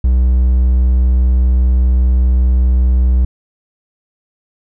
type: tone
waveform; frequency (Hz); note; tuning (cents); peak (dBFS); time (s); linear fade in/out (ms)
triangle; 62.5; B1; +21; -6; 0.04-3.25; 5
effects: none